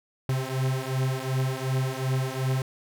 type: beating tone pair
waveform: 45% pulse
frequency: 130 / 132.7 Hz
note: C3 / C3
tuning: -11 / +25 cents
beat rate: 2.7 Hz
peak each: -28 dBFS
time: 0.29-2.62 s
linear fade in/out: 2 ms
effects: none